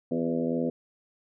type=harmonic tone with a mistuned harmonic; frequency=83.1 Hz; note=E2; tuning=15 cents sharp; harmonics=2 / 3 / 4 / 5 / 6 / 7 / 8; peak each=-35 / -28 / -35 / -35 / -32 / -37 / -41 dBFS; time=0.11-0.7 s; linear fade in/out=5 ms; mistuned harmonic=5; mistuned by=-33 cents; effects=none